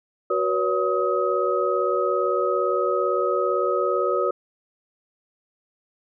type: tone cluster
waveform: sine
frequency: 371.4 / 487.3 / 565 / 1265 Hz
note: F#4 / B4 / C#5 / D#6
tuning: +7 / -23 / +33 / +28 cents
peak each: -25 dBFS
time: 0.3-4.31 s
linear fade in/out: 5 ms
effects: none